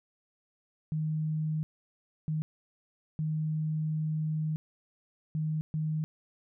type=tone bursts at uneven times; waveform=sine; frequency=155.56 Hz; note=D#3; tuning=in tune; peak=-28 dBFS; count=5; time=0.92-1.63 / 2.28-2.42 / 3.19-4.56 / 5.35-5.61 / 5.74-6.04 s; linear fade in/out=0 ms; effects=none